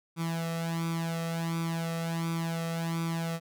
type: tone with flanger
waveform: sawtooth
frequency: 165.8 Hz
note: E3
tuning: 10 cents sharp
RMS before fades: -32 dBFS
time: 0.16-3.4 s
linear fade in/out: 50 ms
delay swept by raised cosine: 0.84 to 1.57 ms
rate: 1.4 Hz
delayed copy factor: +0.75
effects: none